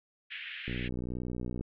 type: band-pass noise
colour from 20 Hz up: pink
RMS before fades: -42 dBFS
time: 0.3-0.89 s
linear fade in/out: 20 ms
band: 1700 to 3200 Hz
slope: 48 dB/octave
type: click train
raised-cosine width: 3 ms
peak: -24 dBFS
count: 58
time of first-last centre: 0.68-1.61 s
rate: 61.3 Hz
effects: none